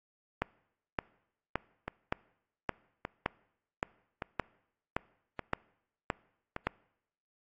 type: two click trains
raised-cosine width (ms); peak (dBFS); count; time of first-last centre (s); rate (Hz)
0.5; -20 / -14; 5 / 12; 1.88-6.564 / 0.42-6.67; 0.854 / 1.76
effects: noise-tail reverb RT60 0.8 s tail -24 dB re dry + AAC 32 kbps